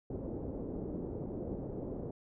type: low-pass noise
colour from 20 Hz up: white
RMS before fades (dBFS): -40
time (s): 0.1-2.11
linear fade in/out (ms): 5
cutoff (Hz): 470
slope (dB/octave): 24
effects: none